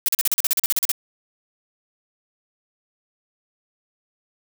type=noise bursts; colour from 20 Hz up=blue; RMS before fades=-19 dBFS; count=14; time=0.06-0.916 s; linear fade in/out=0 ms; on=24 ms; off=40 ms; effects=none